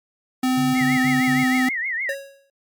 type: tone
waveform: square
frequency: 256.7 Hz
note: C4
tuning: 33 cents flat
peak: -18 dBFS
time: 0.43-1.69 s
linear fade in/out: 5 ms
type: tone bursts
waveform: sine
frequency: 142.9 Hz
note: D3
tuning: 47 cents flat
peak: -25 dBFS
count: 4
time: 0.57-1.442 s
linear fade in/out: 10 ms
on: 170 ms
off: 64 ms
type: tone with vibrato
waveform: sine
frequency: 1975.5 Hz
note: B6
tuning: in tune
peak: -22 dBFS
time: 0.74-2.15 s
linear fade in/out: 50 ms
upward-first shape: triangle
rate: 6.4 Hz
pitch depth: 190 cents each way
type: tone with exponential decay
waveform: square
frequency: 552 Hz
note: C#5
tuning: 7 cents flat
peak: -24 dBFS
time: 2.09-2.5 s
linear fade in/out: 2 ms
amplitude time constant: 88 ms
effects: MP3 96 kbps